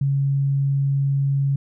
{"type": "tone", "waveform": "sine", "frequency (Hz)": 138.59, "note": "C#3", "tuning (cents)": 0, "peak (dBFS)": -17, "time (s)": [0.01, 1.56], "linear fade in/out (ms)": 5, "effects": []}